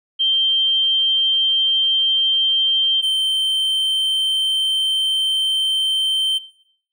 sine / triangle tone pair in turn, 3147 / 3113 Hz, G7 / G7, +6 / -13 cents, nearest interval unison, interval 19 cents, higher first, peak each -14 dBFS, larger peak neither, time 0.19-3.02 / 3.02-6.39 s, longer second, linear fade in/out 20 ms, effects noise-tail reverb RT60 0.7 s tail -20 dB re dry

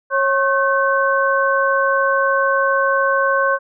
sine tone cluster, 547 / 1083 / 1530 Hz, C#5 / C#6 / G6, -23 / -41 / -42 cents, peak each -18 dBFS, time 0.1-3.59 s, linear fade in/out 50 ms, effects none

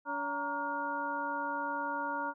harmonic tone with a mistuned harmonic, 284.5 Hz, C#4, 45 cents sharp, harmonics 1 / 2 / 3 / 4 / 5, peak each -42 / -42 / -35 / -44 / -38 dBFS, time 0.05-2.34 s, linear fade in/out 50 ms, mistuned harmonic 3, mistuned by +150 cents, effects none

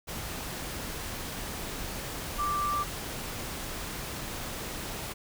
sine tone in noise, 1174.7 Hz, D6, in tune, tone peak -27 dBFS, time 2.38-2.84 s, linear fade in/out 20 ms, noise pink, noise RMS -37 dBFS, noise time 0.07-5.14 s, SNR +7 dB, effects none

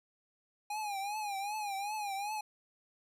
square tone with vibrato, 819 Hz, G#5, 24 cents flat, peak -36 dBFS, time 0.7-2.41 s, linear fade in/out 5 ms, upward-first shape triangle, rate 2.6 Hz, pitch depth 110 cents each way, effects resampled to 32000 Hz

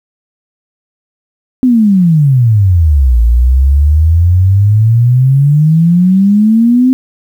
sine exponential two-way sweep, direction down then up, 261.6 to 56.4 to 261.6 Hz, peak -4 dBFS, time 1.63-6.93 s, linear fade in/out 0 ms, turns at 3.21 s, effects 7-bit

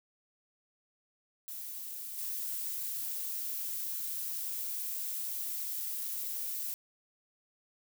violet noise with level steps, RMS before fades -42 / -37 dBFS, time 1.48-6.74 s, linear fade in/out 0 ms, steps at 2.17 s, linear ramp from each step 20 ms, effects none

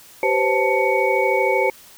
sine tone cluster, 387.3 / 501 / 534 / 881 / 2237 Hz, G4 / B4 / C5 / A5 / C#7, -21 / +25 / +35 / +2 / +15 cents, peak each -22 dBFS, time 0.23-1.7 s, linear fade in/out 2 ms, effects white hiss -46 dBFS RMS until 1.97 s

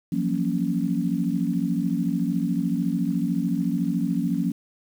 sine chord, Gb major seventh, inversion third, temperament equal with one note detuned, 171.22 / 185 / 233.1 / 277.2 Hz, F3 / Gb3 / Bb3 / Db4, -34 / 0 / 0 / 0 cents, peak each -27 dBFS, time 0.12-4.52 s, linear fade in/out 5 ms, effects 8-bit

